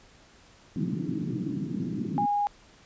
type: band-pass noise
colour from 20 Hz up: white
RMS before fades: -31 dBFS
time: 0.76-2.26 s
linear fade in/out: 0 ms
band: 120 to 320 Hz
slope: 48 dB/octave
type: tone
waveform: sine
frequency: 820 Hz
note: G#5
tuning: 22 cents flat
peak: -23 dBFS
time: 2.18-2.47 s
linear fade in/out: 0 ms
effects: pink hiss -56 dBFS RMS until 2.85 s + resampled to 16000 Hz